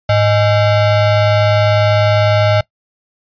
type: ring-modulated tone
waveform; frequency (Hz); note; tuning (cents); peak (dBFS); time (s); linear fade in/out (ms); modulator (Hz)
square; 363; F#4; -33; -7; 0.09-2.61; 5; 257
effects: noise-tail reverb RT60 0.1 s tail -22 dB re dry + resampled to 11025 Hz